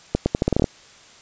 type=accelerating click train; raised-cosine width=2 ms; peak=-4 dBFS; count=10; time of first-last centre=0.15-0.642 s; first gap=110 ms; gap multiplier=0.81; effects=white hiss -48 dBFS RMS until 1.21 s + resampled to 16000 Hz